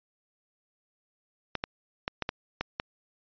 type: clicks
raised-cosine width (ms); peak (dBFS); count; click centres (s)
0.3; -13; 7; 1.553 / 1.639 / 2.079 / 2.223 / 2.291 / 2.61 / 2.799
effects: resampled to 11025 Hz